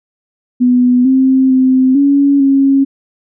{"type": "tone with pitch steps", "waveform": "sine", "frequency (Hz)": [248, 263.1, 259.5, 280.9, 273.5], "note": ["B3", "C4", "C4", "C#4", "C#4"], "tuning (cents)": [7, 10, -14, 23, -23], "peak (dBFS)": -6, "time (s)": [0.6, 2.85], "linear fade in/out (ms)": 20, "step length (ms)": 450, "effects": []}